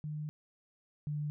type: tone pair in turn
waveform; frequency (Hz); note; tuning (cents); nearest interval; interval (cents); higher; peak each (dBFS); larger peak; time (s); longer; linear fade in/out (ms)
sine; 151.3 / 148.61; D#3 / D3; -48 / +21; unison; 31; first; -36 / -33; second; 0.04-0.29 / 1.07-1.3; first; 0
effects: none